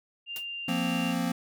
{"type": "tone with pitch glide", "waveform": "sine", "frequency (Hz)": [2794, 2776], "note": ["F7", "F7"], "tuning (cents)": [0, -11], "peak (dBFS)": -34, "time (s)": [0.26, 1.15], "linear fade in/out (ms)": 50, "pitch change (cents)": -11, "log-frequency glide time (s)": [0.42, 0.92]}
{"type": "noise with exponential decay", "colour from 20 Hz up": "white", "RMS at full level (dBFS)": -36, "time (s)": [0.36, 0.46], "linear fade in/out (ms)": 1, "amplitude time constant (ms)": 21}
{"type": "chord", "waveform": "square", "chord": "F suspended fourth", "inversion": "none", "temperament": "equal", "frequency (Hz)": [174.61, 233.1, 261.6], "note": ["F3", "Bb3", "C4"], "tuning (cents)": [0, 0, 0], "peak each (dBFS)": -32, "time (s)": [0.68, 1.32], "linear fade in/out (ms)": 5}
{"effects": []}